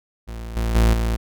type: tone with level steps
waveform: 40% pulse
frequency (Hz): 56.6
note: A1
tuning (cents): +50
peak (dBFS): -29 / -19 / -12 / -18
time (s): 0.27-1.17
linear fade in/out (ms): 20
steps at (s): 0.56 / 0.75 / 0.93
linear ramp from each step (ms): 5
effects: none